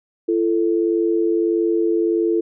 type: tone pair together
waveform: sine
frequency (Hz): 339 / 440.6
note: E4 / A4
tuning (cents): +49 / +2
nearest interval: perfect fourth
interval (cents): 453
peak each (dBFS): -17 / -20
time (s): 0.28-2.41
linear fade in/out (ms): 10
effects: none